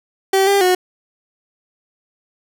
30% pulse tone with pitch steps, 385.9 / 398.8 / 365.3 Hz, G4 / G4 / F#4, -27 / +30 / -22 cents, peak -9 dBFS, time 0.33-0.75 s, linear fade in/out 5 ms, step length 140 ms, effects none

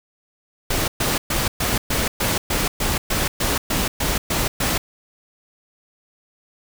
pink noise bursts, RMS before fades -21 dBFS, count 14, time 0.7-4.78 s, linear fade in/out 5 ms, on 180 ms, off 120 ms, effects none

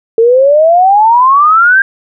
sine exponential sweep, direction up, 445.3 to 1614 Hz, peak -3 dBFS, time 0.18-1.82 s, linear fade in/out 2 ms, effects none

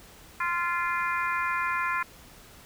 harmonic tone, 346.6 Hz, F4, 13 cents flat, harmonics 3 / 4 / 5 / 6 / 7, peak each -29 / -31 / -33 / -35 / -36 dBFS, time 0.4-2.03 s, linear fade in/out 5 ms, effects pink hiss -51 dBFS RMS until 2.65 s

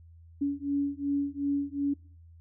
sine beating tone pair, 281.6 / 284.3 Hz, C#4 / C#4, +27 / +44 cents, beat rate 2.7 Hz, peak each -30 / -30 dBFS, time 0.41-1.94 s, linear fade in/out 10 ms, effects noise-tail reverb RT60 0.5 s tail -25 dB re dry + added 83 Hz sine -50 dBFS peak until 2.4 s

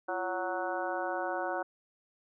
harmonic tone with a mistuned harmonic, 185 Hz, F#3, in tune, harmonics 2 / 3 / 4 / 5 / 6 / 7 / 8, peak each -39 / -37 / -36 / -40 / -43 / -44 / -39 dBFS, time 0.08-1.63 s, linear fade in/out 10 ms, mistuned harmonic 2, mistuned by -120 cents, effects none

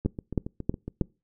two click trains, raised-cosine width 3 ms, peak -11 / -21 dBFS, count 4 / 8, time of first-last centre 0.06-1.012 / 0.05-1.018 s, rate 3.15 / 7.23 Hz, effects noise-tail reverb RT60 0.3 s tail -25 dB re dry

